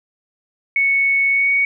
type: tone with pitch glide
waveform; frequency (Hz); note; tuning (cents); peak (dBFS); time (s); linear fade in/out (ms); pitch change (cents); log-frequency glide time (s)
sine; 2214 to 2235; C#7 to C#7; -3 to +14; -13; 0.76-1.65; 2; +17; 1.3-1.5
effects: none